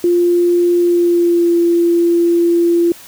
sine tone with pitch glide, 349.2 to 342 Hz, F4 to F4, 0 to -36 cents, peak -9 dBFS, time 0.04-2.92 s, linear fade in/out 2 ms, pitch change -36 cents, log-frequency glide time 0.78-1.55 s, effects white hiss -38 dBFS RMS until 3.07 s

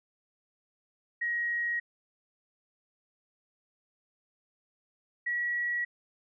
sine tone pair in turn, 1893 / 1923.9 Hz, A#6 / B6, +26 / -46 cents, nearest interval unison, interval 28 cents, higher second, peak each -28 dBFS, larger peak neither, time 1.21-1.8 / 5.26-5.85 s, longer neither, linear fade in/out 10 ms, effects none

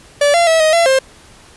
45% pulse tone with pitch steps, 578 / 685 / 649 / 627 / 677 / 530 Hz, D5 / F5 / E5 / D#5 / E5 / C5, -28 / -34 / -27 / +13 / +46 / +22 cents, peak -9 dBFS, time 0.21-0.99 s, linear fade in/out 5 ms, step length 130 ms, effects pink hiss -43 dBFS RMS until 1.56 s + resampled to 24000 Hz

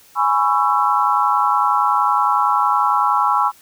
sine chord, C# minor seventh, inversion second, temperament just, 831.5 / 997.9 / 1108.7 / 1330.5 Hz, G#5 / B5 / C#6 / E6, +2 / +18 / 0 / +16 cents, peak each -19 dBFS, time 0.15-3.52 s, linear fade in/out 50 ms, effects white hiss -49 dBFS RMS until 3.61 s

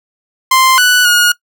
sawtooth tone with pitch steps, 1045 / 1483 / 1439 Hz, C6 / F#6 / F#6, -2 / +4 / -49 cents, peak -3 dBFS, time 0.51-1.32 s, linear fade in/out 5 ms, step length 270 ms, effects noise-tail reverb RT60 0.1 s tail -22 dB re dry

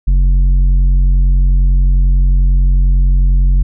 sine tone with tanh clipping, 45.59 Hz, F#1, 25 cents flat, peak -8 dBFS, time 0.07-3.63 s, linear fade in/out 10 ms, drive 7 dB, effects none

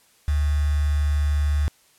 sine tone with quantisation, 73.42 Hz, D2, in tune, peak -18 dBFS, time 0.28-1.68 s, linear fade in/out 0 ms, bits 6, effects white hiss -58 dBFS RMS until 1.98 s + low-pass 12000 Hz 12 dB/octave

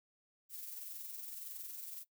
violet noise with amplitude modulation, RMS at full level -45 dBFS, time 0.49-2.05 s, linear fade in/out 50 ms, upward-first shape sine, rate 21.7 Hz, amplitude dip 40%, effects noise-tail reverb RT60 0.1 s tail -18 dB re dry

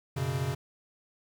square chord, F# suspended fourth, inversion none, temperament equal, 92.5 / 123.47 / 138.59 Hz, F#2 / B2 / C#3, 0 / 0 / 0 cents, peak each -38 / -34 / -32 dBFS, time 0.16-0.55 s, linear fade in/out 10 ms, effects 10-bit

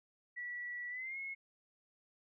sine tone with pitch glide, 1947 to 2173 Hz, B6 to C#7, -25 to -35 cents, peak -40 dBFS, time 0.36-1.35 s, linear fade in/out 20 ms, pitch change +190 cents, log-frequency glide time 0.89-1.18 s, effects none

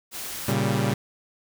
white noise, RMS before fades -34 dBFS, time 0.11-0.55 s, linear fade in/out 50 ms
sawtooth chord, G diminished, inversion first, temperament equal, 116.54 / 138.59 / 196 Hz, Bb2 / Db3 / G3, 0 / 0 / 0 cents, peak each -22 dBFS, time 0.48-0.94 s, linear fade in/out 5 ms
effects none

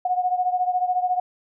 sine beating tone pair, 725 / 739 Hz, F#5 / F#5, -35 / -2 cents, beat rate 14 Hz, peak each -21 / -25 dBFS, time 0.05-1.2 s, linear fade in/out 5 ms, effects none

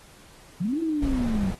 sine linear two-way sweep, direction up then down, 155.56 to 335 to 181.1 Hz, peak -23 dBFS, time 0.6-1.51 s, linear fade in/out 10 ms, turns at 0.8 s
brown noise, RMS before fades -29 dBFS, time 1.02-1.55 s, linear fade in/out 5 ms
effects pink hiss -52 dBFS RMS until 1.59 s + AAC 32 kbps

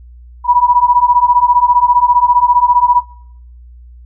sine beating tone pair, 967 / 982 Hz, B5 / B5, -37 / -10 cents, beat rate 15 Hz, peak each -10 dBFS, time 0.44-3.03 s, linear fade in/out 50 ms, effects noise-tail reverb RT60 0.6 s tail -19 dB re dry + added 60 Hz sine -34 dBFS peak until 4.05 s

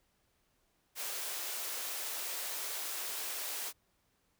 white high-pass noise, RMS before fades -39 dBFS, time 0.95-3.73 s, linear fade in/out 50 ms, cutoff 360 Hz, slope 24 dB/octave, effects pink hiss -75 dBFS RMS until 4.39 s

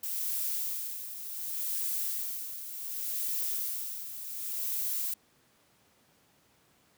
violet noise with tremolo, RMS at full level -32 dBFS, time 0.03-5.14 s, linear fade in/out 5 ms, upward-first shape sine, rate 0.67 Hz, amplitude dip 65%, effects pink hiss -66 dBFS RMS until 6.97 s + high-pass 100 Hz 12 dB/octave

